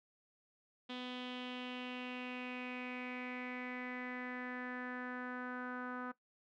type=tone with low-pass filter sweep; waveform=sawtooth; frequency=250 Hz; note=B3; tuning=21 cents sharp; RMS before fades=-44 dBFS; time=0.89-6.12 s; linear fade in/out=10 ms; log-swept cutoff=3400 to 1400 Hz; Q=5.4; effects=noise-tail reverb RT60 0.1 s tail -17 dB re dry